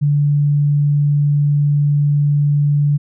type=tone; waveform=sine; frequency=145.4 Hz; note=D3; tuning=17 cents flat; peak=-11 dBFS; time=0.01-2.98 s; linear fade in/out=20 ms; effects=none